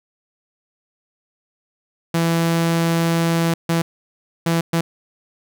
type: tone bursts at uneven times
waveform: sawtooth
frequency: 166.6 Hz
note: E3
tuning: 19 cents sharp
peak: -12 dBFS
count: 4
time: 2.14-3.54 / 3.69-3.82 / 4.46-4.61 / 4.73-4.81 s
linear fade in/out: 5 ms
effects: none